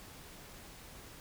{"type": "silence", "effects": ["pink hiss -52 dBFS RMS until 1.2 s"]}